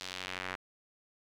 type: tone with band-pass filter sweep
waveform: square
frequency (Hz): 46.25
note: F#1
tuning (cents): 0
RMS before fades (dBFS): -41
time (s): 0-0.56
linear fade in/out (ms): 10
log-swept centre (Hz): 4500 to 1700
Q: 1.3
effects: none